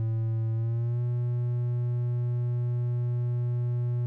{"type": "tone with pitch glide", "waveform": "triangle", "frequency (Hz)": [112.4, 121.17], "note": ["A2", "B2"], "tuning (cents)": [37, -33], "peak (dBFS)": -23, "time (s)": [0, 4.06], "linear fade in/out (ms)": 0, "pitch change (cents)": 130, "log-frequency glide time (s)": [0.54, 1.01], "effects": []}